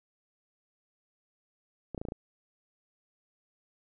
clicks, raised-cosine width 2 ms, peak -23 dBFS, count 6, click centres 1.947 / 1.978 / 2.015 / 2.052 / 2.086 / 2.121 s, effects none

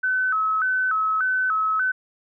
sine tone with vibrato, 1396.9 Hz, F6, in tune, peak -19 dBFS, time 0.03-1.92 s, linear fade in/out 10 ms, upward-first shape square, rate 1.7 Hz, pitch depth 140 cents each way, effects none

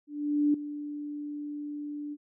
sine tone with ADSR envelope, 293.7 Hz, D4, in tune, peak -20 dBFS, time 0.07-2.17 s, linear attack 470 ms, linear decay 4 ms, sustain -14 dB, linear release 44 ms, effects none

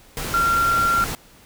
sine tone in noise, 1376 Hz, F6, 26 cents flat, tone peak -16 dBFS, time 0.34-1.04 s, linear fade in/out 0 ms, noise pink, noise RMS -28 dBFS, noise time 0.17-1.15 s, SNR +9 dB, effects pink hiss -50 dBFS RMS until 1.45 s

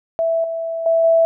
sine tone with level steps, 659.3 Hz, E5, in tune, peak -15 / -21 / -12 / -10 dBFS, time 0.19-1.25 s, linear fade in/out 0 ms, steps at 0.44 / 0.86 / 1.04 s, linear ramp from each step 2 ms, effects none

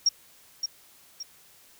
sine tone with echo, 5588 Hz, F8, in tune, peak -17 dBFS, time 0.06-0.09 s, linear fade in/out 5 ms, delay 570 ms, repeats 2, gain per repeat -8 dB, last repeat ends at 1.23 s, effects white hiss -56 dBFS RMS until 1.79 s

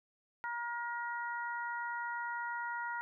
harmonic tone, 474.3 Hz, A#4, 30 cents sharp, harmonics 2 / 3 / 4, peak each -39 / -40 / -44 dBFS, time 0.44-3.01 s, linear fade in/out 0 ms, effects none

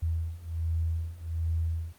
sine beating tone pair, 81.3 / 82.6 Hz, E2 / E2, -23 / +4 cents, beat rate 1.3 Hz, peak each -32 / -30 dBFS, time 0.02-1.93 s, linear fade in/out 10 ms, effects pink hiss -59 dBFS RMS until 1.98 s + Opus 24 kbps

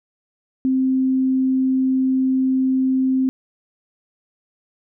sine tone, 261.6 Hz, C4, in tune, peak -15 dBFS, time 0.65-3.29 s, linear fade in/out 0 ms, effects none

